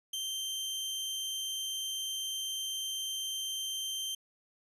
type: tone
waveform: sawtooth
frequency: 3136 Hz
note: G7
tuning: in tune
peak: -31 dBFS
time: 0.13-4.15 s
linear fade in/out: 5 ms
effects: resampled to 32000 Hz